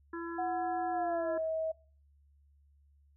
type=harmonic tone; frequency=336.7 Hz; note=E4; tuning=37 cents sharp; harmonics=1 / 3 / 4 / 5; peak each=-38 / -46 / -47 / -46 dBFS; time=0.13-1.38 s; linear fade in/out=5 ms
type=tone with pitch glide; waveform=sine; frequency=736 to 640.7 Hz; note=F#5 to E5; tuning=-9 to -49 cents; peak=-31 dBFS; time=0.38-1.72 s; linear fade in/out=10 ms; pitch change=-240 cents; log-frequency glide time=0.91-1.31 s
effects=noise-tail reverb RT60 0.4 s tail -20 dB re dry + added 71 Hz sine -62 dBFS peak until 3.16 s